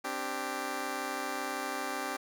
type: chord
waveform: 10% pulse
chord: C suspended second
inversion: none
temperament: just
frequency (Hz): 261.6 / 294.3 / 392.4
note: C4 / D4 / G4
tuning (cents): 0 / +4 / +2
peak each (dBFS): -31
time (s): 0.04-2.17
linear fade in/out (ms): 10
effects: none